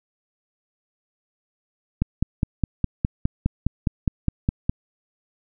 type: click train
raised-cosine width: 5 ms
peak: -7 dBFS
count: 14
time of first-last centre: 2.02-4.695 s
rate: 4.86 Hz
effects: none